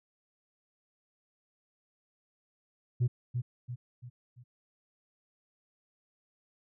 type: tone with echo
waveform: sine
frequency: 122.6 Hz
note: B2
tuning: 12 cents flat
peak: -21 dBFS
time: 3-3.08 s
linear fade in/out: 20 ms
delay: 340 ms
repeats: 4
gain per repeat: -7 dB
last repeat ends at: 4.44 s
effects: tanh soft clip ceiling -23 dBFS